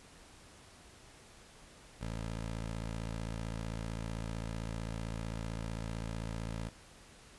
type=tone; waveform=15% pulse; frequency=55.6 Hz; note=A1; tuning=19 cents sharp; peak=-31 dBFS; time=2.01-6.69 s; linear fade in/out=5 ms; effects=pink hiss -57 dBFS RMS until 7.38 s + resampled to 24000 Hz